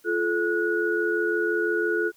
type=tone cluster; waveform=sine; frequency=346.7 / 432.6 / 1460 Hz; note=F4 / A4 / F#6; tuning=-13 / -29 / -24 cents; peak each=-26 dBFS; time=0.04-2.12 s; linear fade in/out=50 ms; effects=white hiss -60 dBFS RMS until 2.16 s